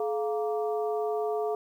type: harmonic tone with a mistuned harmonic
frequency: 233.1 Hz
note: A#3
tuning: in tune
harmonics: 2 / 3 / 4 / 5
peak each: -28 / -32 / -42 / -41 dBFS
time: 0-1.55 s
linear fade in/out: 2 ms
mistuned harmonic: 2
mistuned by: -150 cents
effects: 10-bit